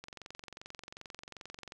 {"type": "click train", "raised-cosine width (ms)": 0.2, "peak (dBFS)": -28, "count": 39, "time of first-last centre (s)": [0.04, 1.721], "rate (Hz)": 22.6, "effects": []}